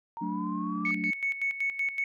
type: linear sweep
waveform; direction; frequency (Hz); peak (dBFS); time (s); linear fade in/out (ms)
sine; up; 916 to 1197; -35; 0.17-0.91; 0
type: chord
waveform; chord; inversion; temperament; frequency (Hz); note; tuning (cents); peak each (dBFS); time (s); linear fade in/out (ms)
sine; D major; first; equal; 185 / 220 / 293.7; F#3 / A3 / D4; 0 / 0 / 0; -34 / -35 / -34; 0.21-1.11; 10
type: tone with tremolo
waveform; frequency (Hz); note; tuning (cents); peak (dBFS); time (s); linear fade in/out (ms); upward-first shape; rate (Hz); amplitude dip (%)
sine; 2213; C#7; -3; -25; 0.85-2.04; 2; square; 5.3; 70
effects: tanh soft clip ceiling -18 dBFS